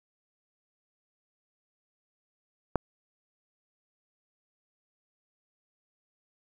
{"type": "click", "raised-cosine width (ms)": 1, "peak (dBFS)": -10, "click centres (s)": 2.757, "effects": ["8-bit"]}